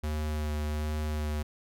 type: tone with vibrato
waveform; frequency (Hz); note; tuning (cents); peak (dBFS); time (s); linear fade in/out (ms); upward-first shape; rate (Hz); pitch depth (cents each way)
square; 75.8; D#2; -45; -30; 0.03-1.43; 10; sine; 1.3; 15
effects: none